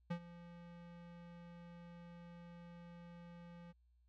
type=tone with ADSR envelope; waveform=square; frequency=172.3 Hz; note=F3; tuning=23 cents flat; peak=-37 dBFS; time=0.1-3.73 s; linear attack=11 ms; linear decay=77 ms; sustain=-17 dB; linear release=25 ms; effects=added 60 Hz sine -69 dBFS peak until 4.08 s + low-pass 3000 Hz 12 dB/octave